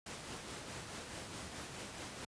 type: noise with tremolo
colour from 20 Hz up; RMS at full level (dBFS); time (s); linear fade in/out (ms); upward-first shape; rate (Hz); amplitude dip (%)
pink; -44; 0.06-2.25; 5; triangle; 4.7; 40
effects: high-pass 80 Hz 12 dB/octave + resampled to 22050 Hz